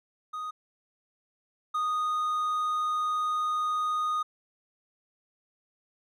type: tone pair in turn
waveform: triangle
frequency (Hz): 1244.5 / 1237.3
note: D#6 / D#6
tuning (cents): 0 / -10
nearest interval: unison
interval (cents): 10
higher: first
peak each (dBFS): -31 / -24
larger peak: second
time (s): 0.33-0.51 / 1.74-4.23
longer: second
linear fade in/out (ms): 10
effects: none